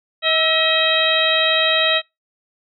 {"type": "harmonic tone with a mistuned harmonic", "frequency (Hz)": 637, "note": "D#5", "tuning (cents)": 41, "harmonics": [1, 2, 3, 4, 5, 6], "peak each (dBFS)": [-21, -24, -22, -22, -21, -19], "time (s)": [0.22, 2.02], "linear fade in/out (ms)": 50, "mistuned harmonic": 2, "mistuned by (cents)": 62, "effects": ["noise-tail reverb RT60 0.2 s tail -26 dB re dry"]}